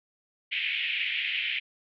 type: band-pass noise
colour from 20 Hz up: pink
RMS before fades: -30 dBFS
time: 0.51-1.6 s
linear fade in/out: 20 ms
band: 2100 to 3100 Hz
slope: 48 dB/octave
effects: none